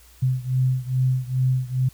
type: beating tone pair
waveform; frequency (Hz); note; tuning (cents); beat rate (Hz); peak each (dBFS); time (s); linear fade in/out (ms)
sine; 128 / 130.4; C3 / C3; -38 / -5; 2.4; -21 / -23; 0.22-1.89; 10
effects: added 60 Hz sine -51 dBFS peak until 1.93 s + white hiss -53 dBFS RMS until 1.93 s